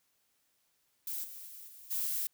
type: noise with level steps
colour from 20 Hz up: violet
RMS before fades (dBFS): -38 / -47 / -49 / -53 / -34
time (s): 1.07-2.27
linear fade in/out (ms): 2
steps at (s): 1.23 / 1.46 / 1.67 / 1.9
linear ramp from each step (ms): 20
effects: white hiss -75 dBFS RMS until 2.33 s